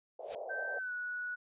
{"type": "band-pass noise", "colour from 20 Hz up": "pink", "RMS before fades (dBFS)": -43, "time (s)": [0.19, 0.79], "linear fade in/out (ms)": 5, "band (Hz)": [500, 720], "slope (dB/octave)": 48}
{"type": "noise with exponential growth", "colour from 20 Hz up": "white", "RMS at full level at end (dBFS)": -41, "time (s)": [0.2, 0.35], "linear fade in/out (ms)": 2, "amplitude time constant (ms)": 31}
{"type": "tone with pitch glide", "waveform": "sine", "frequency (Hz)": [1556, 1468.7], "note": ["G6", "F#6"], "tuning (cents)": [-13, -13], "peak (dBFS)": -36, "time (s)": [0.49, 1.36], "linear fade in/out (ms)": 20, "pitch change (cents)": -100, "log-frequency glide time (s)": [0.76, 0.92]}
{"effects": ["resampled to 8000 Hz"]}